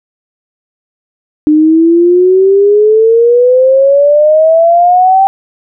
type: exponential sweep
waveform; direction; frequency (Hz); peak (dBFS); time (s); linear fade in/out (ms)
sine; up; 300.6 to 784; -3; 1.47-5.27; 0
effects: none